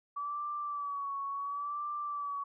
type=tone with vibrato; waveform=sine; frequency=1145 Hz; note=D6; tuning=44 cents flat; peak=-34 dBFS; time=0.16-2.44 s; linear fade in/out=10 ms; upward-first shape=sine; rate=0.71 Hz; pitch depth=52 cents each way; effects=none